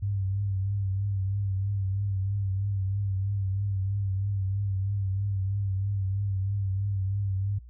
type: tone with vibrato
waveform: sine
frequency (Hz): 98.1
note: G2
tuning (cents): +2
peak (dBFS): -25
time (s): 0.02-7.59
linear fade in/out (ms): 10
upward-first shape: triangle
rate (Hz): 3.1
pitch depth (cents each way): 64
effects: added 60 Hz sine -44 dBFS peak until 7.69 s